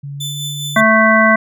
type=tone with pitch glide; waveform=sine; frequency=141.4 to 144.87 Hz; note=C#3 to D3; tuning=+35 to -23 cents; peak=-24 dBFS; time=0.03-0.84 s; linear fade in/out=10 ms; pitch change=+42 cents; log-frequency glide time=0.16-0.38 s
type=tone with tremolo; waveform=sawtooth; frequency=3520 Hz; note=A7; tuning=in tune; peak=-18 dBFS; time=0.2-0.81 s; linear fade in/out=10 ms; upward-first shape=triangle; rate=4.9 Hz; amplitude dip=45%
type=harmonic tone; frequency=220 Hz; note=A3; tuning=in tune; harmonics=1 / 3 / 5 / 7 / 9; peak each=-14 / -14 / -14 / -14 / -14 dBFS; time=0.76-1.36 s; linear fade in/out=5 ms
effects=none